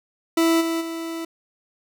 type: tone with level steps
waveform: 40% pulse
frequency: 329.6 Hz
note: E4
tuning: in tune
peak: -15 / -21 / -27 dBFS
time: 0.37-1.25 s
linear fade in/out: 5 ms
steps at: 0.6 / 0.8 s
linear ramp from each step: 20 ms
effects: none